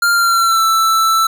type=tone with pitch glide; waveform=square; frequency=1396.9 to 1325.4 Hz; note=F6 to E6; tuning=0 to +9 cents; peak=-11 dBFS; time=0.02-1.27 s; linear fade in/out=5 ms; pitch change=-91 cents; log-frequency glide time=0.12-0.65 s; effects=none